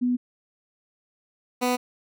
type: tone pair in turn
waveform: sine / 15% pulse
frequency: 247 / 248.4 Hz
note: B3 / B3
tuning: 0 / +10 cents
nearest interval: unison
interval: 10 cents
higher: second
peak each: -20 / -15 dBFS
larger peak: second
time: 0.01-0.17 / 1.61-1.77 s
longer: neither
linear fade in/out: 20 ms
effects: none